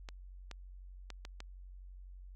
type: clicks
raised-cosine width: 0.2 ms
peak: -28 dBFS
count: 5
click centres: 0.088 / 0.513 / 1.103 / 1.251 / 1.404 s
effects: added 46 Hz sine -48 dBFS peak until 2.35 s